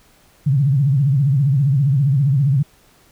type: tone with vibrato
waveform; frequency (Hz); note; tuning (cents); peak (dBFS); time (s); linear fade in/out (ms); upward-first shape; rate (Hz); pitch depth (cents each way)
sine; 138.1; C#3; -6; -12; 0.46-2.63; 10; triangle; 15; 190
effects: pink hiss -53 dBFS RMS until 3.11 s